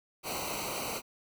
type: noise with comb filter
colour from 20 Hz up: pink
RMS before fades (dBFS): -36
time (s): 0.23-1.02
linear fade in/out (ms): 50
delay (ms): 0.58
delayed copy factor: -0.85
effects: none